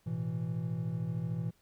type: chord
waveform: triangle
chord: A suspended second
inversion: none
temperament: equal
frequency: 110 / 123.47 / 164.81 Hz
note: A2 / B2 / E3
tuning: 0 / 0 / 0 cents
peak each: -37 / -35 / -33 dBFS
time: 0.06-1.51 s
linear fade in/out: 10 ms
effects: pink hiss -70 dBFS RMS until 1.61 s